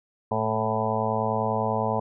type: harmonic tone with a mistuned harmonic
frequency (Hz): 110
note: A2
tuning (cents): 0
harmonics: 1 / 2 / 4 / 5 / 6 / 7 / 8 / 9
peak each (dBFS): -31 / -31 / -31 / -31 / -31 / -31 / -31 / -31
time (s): 0.31-2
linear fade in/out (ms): 5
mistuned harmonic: 1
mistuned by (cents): +19
effects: none